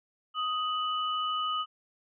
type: tone pair together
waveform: sine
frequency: 1249.1 / 2969 Hz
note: D#6 / F#7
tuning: +6 / +5 cents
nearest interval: octave + minor third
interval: 1499 cents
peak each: -29 / -34 dBFS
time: 0.34-1.66 s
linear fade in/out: 50 ms
effects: none